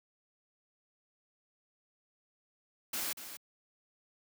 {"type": "noise with echo", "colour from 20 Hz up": "white", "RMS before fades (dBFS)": -36, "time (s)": [2.93, 3.13], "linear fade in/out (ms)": 5, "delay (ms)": 240, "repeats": 1, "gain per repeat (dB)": -10, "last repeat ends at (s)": 3.37, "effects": ["high-pass 150 Hz 12 dB/octave"]}